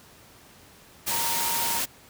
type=tone in noise; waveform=sine; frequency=928 Hz; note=A#5; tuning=8 cents flat; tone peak=-31 dBFS; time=1.1-1.8 s; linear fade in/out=20 ms; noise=white; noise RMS=-27 dBFS; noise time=1.06-1.86 s; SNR=-7 dB; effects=pink hiss -52 dBFS RMS until 2.09 s + high-pass 60 Hz 12 dB/octave